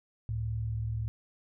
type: tone pair together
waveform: sine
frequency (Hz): 69.3 / 110.01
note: C#2 / A2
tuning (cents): 0 / 0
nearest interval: minor sixth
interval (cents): 800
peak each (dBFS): -37 / -31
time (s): 0.29-1.08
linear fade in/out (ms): 0
effects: none